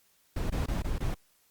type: noise bursts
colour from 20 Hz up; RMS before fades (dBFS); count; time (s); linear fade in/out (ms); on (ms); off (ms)
brown; -30; 5; 0.36-1.144; 5; 140; 21
effects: white hiss -67 dBFS RMS until 1.5 s + Opus 48 kbps